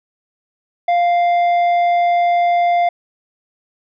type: tone with tanh clipping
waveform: triangle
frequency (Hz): 698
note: F5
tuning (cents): -1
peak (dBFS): -13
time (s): 0.88-2.89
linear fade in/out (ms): 5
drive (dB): 11
effects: none